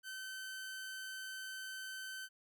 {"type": "tone", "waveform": "sawtooth", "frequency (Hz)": 1535, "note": "G6", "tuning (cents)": -37, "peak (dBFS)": -40, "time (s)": [0.03, 2.29], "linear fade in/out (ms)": 50, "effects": []}